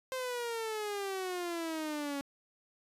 sawtooth exponential sweep, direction down, 523.3 to 277.2 Hz, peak -31 dBFS, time 0.12-2.21 s, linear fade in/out 0 ms, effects resampled to 32000 Hz

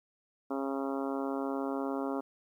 harmonic tone, 136.7 Hz, C#3, 24 cents flat, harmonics 2 / 3 / 4 / 5 / 6 / 7 / 8 / 9 / 10, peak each -34 / -38 / -40 / -42 / -44 / -45 / -46 / -47 / -48 dBFS, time 0.5-2.21 s, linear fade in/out 10 ms, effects 11-bit

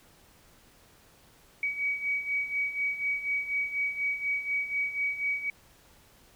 sine beating tone pair, 2263 / 2267.1 Hz, C#7 / C#7, +35 / +38 cents, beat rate 4.1 Hz, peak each -34 / -29 dBFS, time 1.63-5.5 s, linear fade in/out 2 ms, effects pink hiss -59 dBFS RMS until 6.35 s

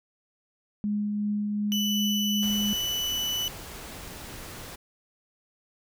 sine tone with tremolo, 207.7 Hz, G#3, in tune, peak -24 dBFS, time 0.84-2.73 s, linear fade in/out 0 ms, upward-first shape triangle, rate 2.7 Hz, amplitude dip 25%
35% pulse tone, 2979 Hz, F#7, 11 cents sharp, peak -25 dBFS, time 1.72-3.48 s, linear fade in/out 0 ms
pink noise, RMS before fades -41 dBFS, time 2.42-4.76 s, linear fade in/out 10 ms
effects none

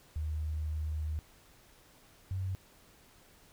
sine tone pair in turn, 77.1 / 94.37 Hz, D#2 / F#2, -15 / +35 cents, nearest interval minor third, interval 350 cents, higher second, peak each -32 / -32 dBFS, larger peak neither, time 0.16-1.19 / 2.31-2.55 s, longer first, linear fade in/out 0 ms, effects pink hiss -61 dBFS RMS until 3.52 s

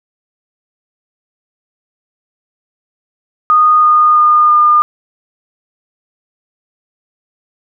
sine tone with pitch steps, 1233 / 1225.2 / 1217.4 / 1209.7 Hz, D#6 / D#6 / D#6 / D#6, -16 / -27 / -38 / -49 cents, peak -5 dBFS, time 3.5-4.82 s, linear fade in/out 0 ms, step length 330 ms, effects none

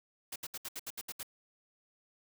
white noise bursts, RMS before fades -41 dBFS, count 9, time 0.32-1.231 s, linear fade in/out 5 ms, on 39 ms, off 70 ms, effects none

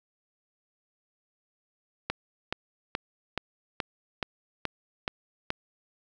click train, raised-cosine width 0.3 ms, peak -12 dBFS, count 9, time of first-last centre 2.1-5.504 s, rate 2.35 Hz, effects none

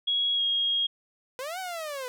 sine tone with pitch glide, 3322 to 3267 Hz, G#7 to G#7, 0 to -29 cents, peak -23 dBFS, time 0.07-0.87 s, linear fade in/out 10 ms, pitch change -29 cents, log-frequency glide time 0.35-0.41 s
sawtooth linear two-way sweep, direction up then down, 491.1 to 766 to 491.1 Hz, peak -29 dBFS, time 1.39-2.08 s, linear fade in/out 0 ms, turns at 1.59 s
effects none

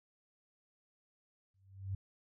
sine tone with exponential growth, 96.6 Hz, G2, 25 cents flat, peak -33 dBFS, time 1.54-1.95 s, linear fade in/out 5 ms, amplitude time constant 87 ms, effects none

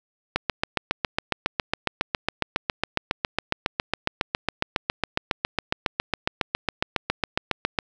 click train, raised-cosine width 0.3 ms, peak -5 dBFS, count 55, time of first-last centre 0.36-7.788 s, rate 7.27 Hz, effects none

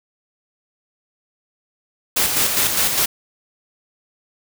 white noise with tremolo, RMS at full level -17 dBFS, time 2.16-3.06 s, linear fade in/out 10 ms, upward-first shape square, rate 4.9 Hz, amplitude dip 40%, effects none

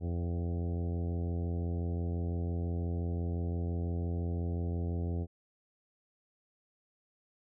harmonic tone with a mistuned harmonic, 85.8 Hz, F2, 30 cents flat, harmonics 1 / 2 / 3 / 4 / 5 / 6 / 7 / 8 / 9, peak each -32 / -39 / -43 / -45 / -46 / -52 / -55 / -54 / -57 dBFS, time 0-5.27 s, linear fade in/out 50 ms, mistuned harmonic 7, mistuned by -19 cents, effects none

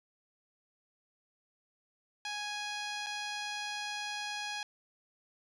10% pulse tone with dropouts, 830.6 Hz, G#5, in tune, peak -28 dBFS, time 2.25-4.63 s, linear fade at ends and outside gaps 2 ms, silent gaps 3.063-3.067 s, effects resampled to 22050 Hz + 11-bit

